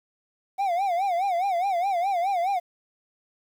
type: tone with vibrato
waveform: triangle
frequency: 740 Hz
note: F#5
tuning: in tune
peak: -20 dBFS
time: 0.58-2.6 s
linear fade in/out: 20 ms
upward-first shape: sine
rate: 4.8 Hz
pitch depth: 150 cents each way
effects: 9-bit